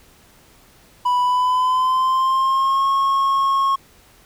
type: tone with pitch glide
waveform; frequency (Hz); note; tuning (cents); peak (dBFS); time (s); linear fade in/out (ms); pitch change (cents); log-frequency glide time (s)
triangle; 987.8 to 1089.7; B5 to C#6; 0 to -30; -13; 1.05-3.76; 10; +170; 1.21-2.88
effects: pink hiss -51 dBFS RMS until 4.25 s